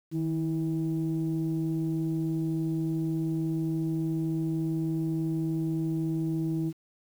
sine tone pair together, 157.9 / 324.1 Hz, D#3 / E4, +26 / -29 cents, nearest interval octave, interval 1245 cents, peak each -28 dBFS, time 0.11-6.73 s, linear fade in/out 50 ms, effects tanh soft clip ceiling -21 dBFS + 9-bit

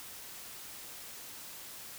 silence, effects white hiss -47 dBFS RMS until 1.98 s

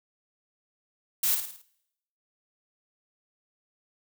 blue noise with echo, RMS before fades -25 dBFS, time 1.23-1.35 s, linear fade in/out 5 ms, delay 54 ms, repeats 5, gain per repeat -6 dB, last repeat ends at 1.62 s, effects noise-tail reverb RT60 0.8 s tail -22 dB re dry

